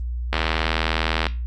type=click train; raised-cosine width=0.3 ms; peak=-4 dBFS; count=76; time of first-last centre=0.33-1.268 s; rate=80 Hz; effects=added 60 Hz sine -24 dBFS peak until 1.46 s + Opus 32 kbps